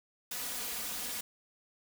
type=noise with comb filter; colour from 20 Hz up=white; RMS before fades=-38 dBFS; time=0.31-1.21 s; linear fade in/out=5 ms; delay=4.1 ms; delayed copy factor=+1; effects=none